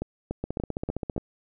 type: two click trains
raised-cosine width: 2 ms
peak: -16 / -16 dBFS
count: 5 / 12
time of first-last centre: 0.02-1.179 / 0.44-1.164 s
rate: 3.45 / 15.2 Hz
effects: none